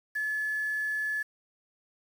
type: tone with quantisation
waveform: sine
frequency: 1718 Hz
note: A6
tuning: 42 cents flat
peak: -28 dBFS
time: 0.15-1.23 s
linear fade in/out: 10 ms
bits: 8
effects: none